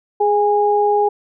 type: tone pair together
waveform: sine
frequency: 415.3 / 821.5 Hz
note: G#4 / G#5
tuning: 0 / -19 cents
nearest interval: octave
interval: 1181 cents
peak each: -15 dBFS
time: 0.2-1.09 s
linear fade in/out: 10 ms
effects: none